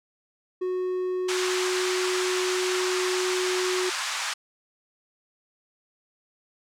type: tone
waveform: triangle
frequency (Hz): 367.2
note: F#4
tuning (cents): -13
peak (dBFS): -23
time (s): 0.61-3.9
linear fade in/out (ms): 10
type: band-pass noise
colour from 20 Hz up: pink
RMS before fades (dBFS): -30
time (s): 1.28-4.34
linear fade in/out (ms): 10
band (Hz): 950 to 8100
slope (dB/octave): 24
effects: none